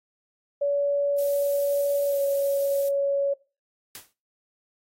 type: tone with pitch glide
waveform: sine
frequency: 569 to 559.2 Hz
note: C#5 to C#5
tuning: +45 to +15 cents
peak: -21 dBFS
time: 0.61-3.34 s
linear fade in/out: 10 ms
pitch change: -30 cents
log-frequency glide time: 2.07-2.19 s
type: noise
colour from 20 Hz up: violet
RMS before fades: -37 dBFS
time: 1.18-2.89 s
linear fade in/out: 5 ms
type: noise with exponential decay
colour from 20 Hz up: white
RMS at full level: -36 dBFS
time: 3.95-4.13 s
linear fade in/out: 1 ms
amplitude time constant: 38 ms
effects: noise-tail reverb RT60 0.3 s tail -20 dB re dry + AAC 48 kbps